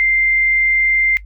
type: tone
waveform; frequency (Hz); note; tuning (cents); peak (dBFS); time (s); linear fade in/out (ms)
sine; 2093; C7; 0; -12; 0-1.17; 0
effects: noise-tail reverb RT60 0.1 s tail -17 dB re dry + added 50 Hz sine -33 dBFS peak until 1.25 s